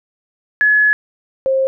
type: tone pair in turn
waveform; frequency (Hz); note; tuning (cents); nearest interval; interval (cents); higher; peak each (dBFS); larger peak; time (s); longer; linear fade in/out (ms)
sine; 1700 / 531.9; G#6 / C5; +40 / +28; octave + minor sixth; 2012; first; -9 / -12; first; 0.61-0.93 / 1.46-1.67; first; 0
effects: none